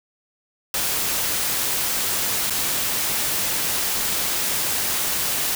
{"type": "noise with dropouts", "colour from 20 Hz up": "white", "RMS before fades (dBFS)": -23, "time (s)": [0.74, 5.55], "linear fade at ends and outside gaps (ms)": 2, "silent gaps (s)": [2.499, 2.505], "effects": []}